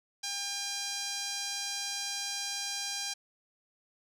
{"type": "tone with band-pass filter", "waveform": "sawtooth", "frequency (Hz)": 803, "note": "G5", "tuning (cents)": 41, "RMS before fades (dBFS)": -36, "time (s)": [0.23, 3.14], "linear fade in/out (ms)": 10, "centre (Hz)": 5500, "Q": 2, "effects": []}